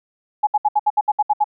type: tone bursts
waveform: sine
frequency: 840 Hz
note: G#5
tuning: 19 cents sharp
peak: -12 dBFS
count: 10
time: 0.43-1.443 s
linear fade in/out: 10 ms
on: 41 ms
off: 67 ms
effects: none